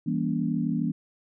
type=chord; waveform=sine; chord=E diminished seventh; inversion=none; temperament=just; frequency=164.81 / 197.78 / 237.3 / 284.8 Hz; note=E3 / G3 / Bb3 / Db4; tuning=0 / +16 / +31 / +47 cents; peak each=-29 / -31 / -28 / -31 dBFS; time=0.06-0.92 s; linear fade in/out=10 ms; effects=none